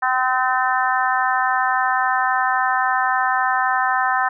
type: harmonic tone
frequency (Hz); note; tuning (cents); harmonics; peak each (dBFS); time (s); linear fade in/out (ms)
256.3; C4; -36; 3 / 4 / 5 / 6 / 7; -21 / -22 / -23 / -24 / -24; 0.02-4.29; 10
effects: none